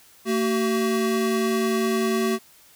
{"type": "tone pair together", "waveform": "square", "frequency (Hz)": [225.7, 379.5], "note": ["A3", "F#4"], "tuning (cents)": [44, 44], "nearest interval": "major sixth", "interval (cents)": 900, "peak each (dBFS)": -24, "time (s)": [0.25, 2.39], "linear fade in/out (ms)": 50, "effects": ["white hiss -53 dBFS RMS until 2.75 s"]}